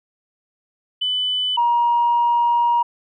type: tone pair in turn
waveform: sine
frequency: 3000 / 949 Hz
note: F#7 / A#5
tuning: +23 / +31 cents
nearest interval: octave + minor sixth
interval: 1992 cents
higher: first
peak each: -18 / -13 dBFS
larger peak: second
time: 1.01-1.57 / 1.57-2.83 s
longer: second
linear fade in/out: 10 ms
effects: tanh soft clip ceiling -10 dBFS